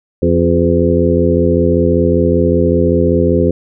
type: harmonic tone with a mistuned harmonic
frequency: 85.2 Hz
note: F2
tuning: 42 cents flat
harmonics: 1 / 2 / 3 / 4 / 5 / 6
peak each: -16 / -16 / -16 / -16 / -16 / -16 dBFS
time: 0.22-3.51 s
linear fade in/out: 5 ms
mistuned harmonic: 4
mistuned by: +52 cents
effects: none